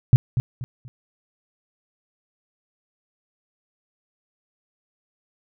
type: tone with echo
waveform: sine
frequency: 124.3 Hz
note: B2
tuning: 12 cents sharp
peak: -7 dBFS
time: 0.13-0.16 s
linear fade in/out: 0 ms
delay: 240 ms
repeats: 3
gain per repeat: -10 dB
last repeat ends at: 0.88 s
effects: none